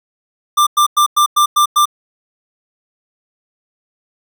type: tone bursts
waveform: square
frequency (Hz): 1187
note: D6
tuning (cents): +18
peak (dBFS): -9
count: 7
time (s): 0.57-1.856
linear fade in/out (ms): 10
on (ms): 98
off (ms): 100
effects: none